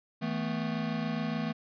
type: chord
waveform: square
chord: E suspended fourth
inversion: none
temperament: equal with one note detuned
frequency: 161.33 / 220 / 246.9 Hz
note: E3 / A3 / B3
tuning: -37 / 0 / 0 cents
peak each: -36 / -34 / -37 dBFS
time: 0.21-1.53 s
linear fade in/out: 20 ms
effects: resampled to 11025 Hz